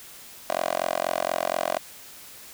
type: tone with high-pass filter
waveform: 10% pulse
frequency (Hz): 44.18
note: F1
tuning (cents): +21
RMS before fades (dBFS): -27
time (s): 0.5-1.79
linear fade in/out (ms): 0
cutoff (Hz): 640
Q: 3.3
effects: white hiss -45 dBFS RMS until 2.53 s